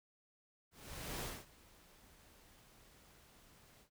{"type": "noise with ADSR envelope", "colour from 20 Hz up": "pink", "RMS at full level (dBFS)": -42, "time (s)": [0.71, 3.9], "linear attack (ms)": 510, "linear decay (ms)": 230, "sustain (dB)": -22, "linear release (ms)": 94, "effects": []}